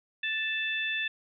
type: harmonic tone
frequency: 880 Hz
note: A5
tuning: in tune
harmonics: 2 / 3 / 4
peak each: -32 / -32 / -35 dBFS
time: 0.23-1.08 s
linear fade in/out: 5 ms
effects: none